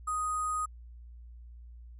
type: tone with sample-and-hold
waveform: sine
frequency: 1244.5 Hz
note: D#6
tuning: in tune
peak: -29 dBFS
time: 0.07-0.66 s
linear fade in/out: 10 ms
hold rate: 8820 Hz
effects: added 59 Hz sine -46 dBFS peak until 1.99 s + resampled to 24000 Hz